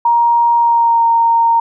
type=tone with pitch glide; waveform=sine; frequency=940 to 924.4 Hz; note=A#5 to A#5; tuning=+14 to -15 cents; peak=-8 dBFS; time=0.05-1.6 s; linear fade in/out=5 ms; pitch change=-29 cents; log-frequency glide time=0.56-1.05 s; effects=none